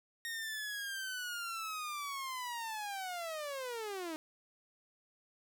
sawtooth linear sweep, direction down, 1861 to 305.6 Hz, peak -35 dBFS, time 0.25-4.16 s, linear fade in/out 0 ms, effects none

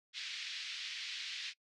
white band-pass noise, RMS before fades -43 dBFS, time 0.13-1.54 s, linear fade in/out 50 ms, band 2000 to 4600 Hz, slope 24 dB/octave, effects noise-tail reverb RT60 0.1 s tail -23 dB re dry + low-pass 8000 Hz 12 dB/octave

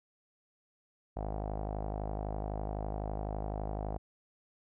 sawtooth tone with low-pass filter, 51.91 Hz, G#1, in tune, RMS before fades -37 dBFS, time 1.16-3.98 s, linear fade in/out 10 ms, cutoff 730 Hz, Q 4.1, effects none

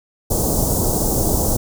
pink band-stop noise, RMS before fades -18 dBFS, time 0.3-1.57 s, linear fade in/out 10 ms, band 790 to 6300 Hz, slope 24 dB/octave, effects none

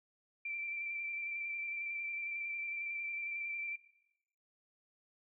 sine tone with vibrato, 2349 Hz, D7, in tune, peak -37 dBFS, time 0.45-3.76 s, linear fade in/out 5 ms, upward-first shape square, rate 11 Hz, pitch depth 16 cents each way, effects noise-tail reverb RT60 0.9 s tail -20 dB re dry

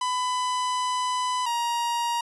45% pulse tone pair in turn, 1000 / 943.9 Hz, B5 / A#5, +21 / +21 cents, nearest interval minor second, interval 100 cents, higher first, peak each -24 dBFS, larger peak neither, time 0.01-1.46 / 1.46-2.21 s, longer first, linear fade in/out 5 ms, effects resampled to 24000 Hz

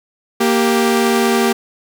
sawtooth tone pair together, 233.1 / 392 Hz, A#3 / G4, 0 / 0 cents, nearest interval major sixth, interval 900 cents, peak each -11 dBFS, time 0.4-1.53 s, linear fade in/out 10 ms, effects none

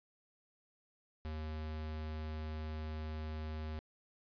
square tone, 77.78 Hz, D#2, in tune, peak -40 dBFS, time 1.25-3.79 s, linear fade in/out 0 ms, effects resampled to 11025 Hz

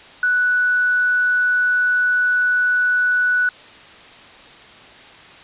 sine tone, 1480 Hz, F#6, in tune, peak -14 dBFS, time 0.23-3.49 s, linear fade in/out 2 ms, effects white hiss -42 dBFS RMS until 5.43 s + resampled to 8000 Hz

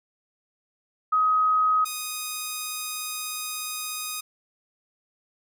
sine / 5% pulse tone pair in turn, 1262 / 1244.6 Hz, D#6 / D#6, +24 / 0 cents, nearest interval unison, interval 24 cents, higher first, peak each -18 dBFS, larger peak neither, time 1.12-1.85 / 1.85-4.21 s, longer second, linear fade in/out 10 ms, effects none

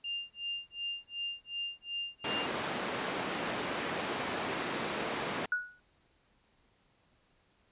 sine tone with tremolo, 2800 Hz, F7, 4 cents sharp, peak -33 dBFS, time 0.04-2.47 s, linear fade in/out 5 ms, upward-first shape sine, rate 2.7 Hz, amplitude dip 100%
pink band-pass noise, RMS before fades -36 dBFS, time 2.24-5.46 s, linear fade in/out 5 ms, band 240 to 3100 Hz, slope 12 dB/octave
sine tone with exponential decay, 1465 Hz, F#6, 18 cents flat, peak -25 dBFS, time 5.52-5.8 s, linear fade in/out 2 ms, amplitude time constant 60 ms
effects pink hiss -70 dBFS RMS until 7.71 s + resampled to 8000 Hz

